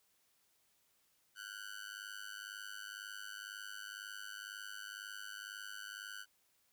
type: tone with amplitude modulation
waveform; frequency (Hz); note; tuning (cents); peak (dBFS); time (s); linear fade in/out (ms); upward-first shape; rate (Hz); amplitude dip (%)
sawtooth; 1500; F#6; +23; -38; 1.35-6.26; 50; sine; 102; 100
effects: white hiss -75 dBFS RMS until 6.72 s